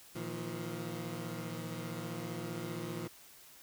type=chord; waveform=20% pulse; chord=Bb suspended fourth; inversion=none; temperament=equal with one note detuned; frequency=116.54 / 159.38 / 174.61 Hz; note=Bb2 / Eb3 / F3; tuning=0 / +42 / 0 cents; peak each=-39 / -38 / -38 dBFS; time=0.15-3.08 s; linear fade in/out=10 ms; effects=white hiss -57 dBFS RMS until 3.62 s

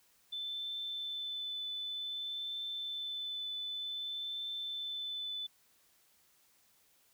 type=tone with vibrato; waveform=sine; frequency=3520 Hz; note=A7; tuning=in tune; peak=-37 dBFS; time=0.32-5.47 s; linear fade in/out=10 ms; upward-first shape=triangle; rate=0.54 Hz; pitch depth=12 cents each way; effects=white hiss -69 dBFS RMS until 7.13 s

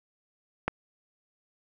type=click; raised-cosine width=0.5 ms; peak=-11 dBFS; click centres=0.68 s; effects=none

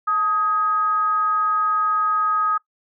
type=tone with frequency modulation; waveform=sine; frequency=1258 Hz; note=D#6; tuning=19 cents sharp; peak=-17 dBFS; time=0.07-2.58 s; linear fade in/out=10 ms; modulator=382 Hz; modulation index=0.29; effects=noise-tail reverb RT60 0.1 s tail -21 dB re dry

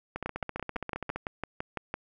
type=two click trains; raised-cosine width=0.5 ms; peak=-17 / -19 dBFS; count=11 / 16; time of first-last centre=0.26-1.941 / 0.16-1.16 s; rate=5.95 / 15 Hz; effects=none

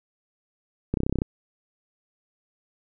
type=clicks; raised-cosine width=3 ms; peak=-11 dBFS; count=10; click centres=0.94 / 0.972 / 1.004 / 1.034 / 1.065 / 1.096 / 1.126 / 1.157 / 1.187 / 1.219 s; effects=none

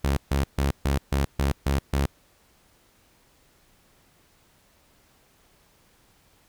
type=tone bursts; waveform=sawtooth; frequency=69.3 Hz; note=C#2; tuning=in tune; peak=-17 dBFS; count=8; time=0.04-2.06 s; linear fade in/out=5 ms; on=130 ms; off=140 ms; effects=pink hiss -61 dBFS RMS until 6.48 s

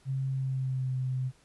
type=tone with pitch glide; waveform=sine; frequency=133.8 to 129.32 Hz; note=C3 to C3; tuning=+39 to -20 cents; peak=-28 dBFS; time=0.05-1.32 s; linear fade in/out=50 ms; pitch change=-59 cents; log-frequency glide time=0.29-0.93 s; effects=pink hiss -63 dBFS RMS until 1.44 s + resampled to 24000 Hz

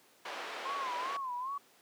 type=band-pass noise; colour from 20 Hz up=pink; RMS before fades=-42 dBFS; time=0.25-1.17 s; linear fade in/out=5 ms; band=510 to 3100 Hz; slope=12 dB/octave
type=tone with vibrato; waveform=sine; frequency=1046.5 Hz; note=C6; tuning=in tune; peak=-35 dBFS; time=0.65-1.58 s; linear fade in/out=5 ms; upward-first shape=sine; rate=2.5 Hz; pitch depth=130 cents each way
effects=pink hiss -63 dBFS RMS until 1.81 s + high-pass 300 Hz 12 dB/octave

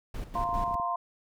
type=noise with tremolo; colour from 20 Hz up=brown; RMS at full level=-34 dBFS; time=0.14-0.75 s; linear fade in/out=5 ms; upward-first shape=square; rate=5 Hz; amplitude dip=70%
type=chord; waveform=sine; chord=F suspended fourth; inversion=none; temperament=equal; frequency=698.5 / 932.3 / 1046.5 Hz; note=F5 / Bb5 / C6; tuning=0 / 0 / 0 cents; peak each=-32 / -36 / -30 dBFS; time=0.35-0.96 s; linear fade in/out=5 ms
type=clicks; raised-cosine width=3 ms; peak=-31 dBFS; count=11; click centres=0.372 / 0.412 / 0.454 / 0.491 / 0.53 / 0.576 / 0.639 / 0.679 / 0.711 / 0.754 / 0.799 s
effects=none

